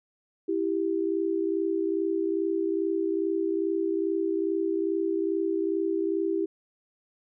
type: tone pair together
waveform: sine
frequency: 329.6 / 392 Hz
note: E4 / G4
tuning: 0 / 0 cents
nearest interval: minor third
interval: 300 cents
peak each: -27 dBFS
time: 0.48-6.46 s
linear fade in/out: 10 ms
effects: none